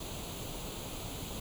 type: noise with comb filter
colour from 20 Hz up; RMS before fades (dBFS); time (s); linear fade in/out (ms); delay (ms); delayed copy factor
pink; -41; 0-1.4; 5; 0.28; +0.65
effects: none